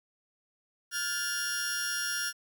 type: tone cluster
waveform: sawtooth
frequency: 1419 / 1601 / 1735 / 5600 Hz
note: F6 / G6 / A6 / F8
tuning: +27 / +36 / -25 / +4 cents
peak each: -31 / -38 / -36 / -31 dBFS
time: 0.91-2.33 s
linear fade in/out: 50 ms
effects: 10-bit